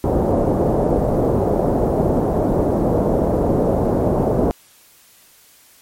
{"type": "low-pass noise", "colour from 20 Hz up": "white", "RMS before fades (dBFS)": -17, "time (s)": [0.04, 4.51], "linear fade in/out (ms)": 0, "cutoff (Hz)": 630, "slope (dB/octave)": 24, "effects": ["white hiss -50 dBFS RMS until 5.81 s", "MP3 64 kbps"]}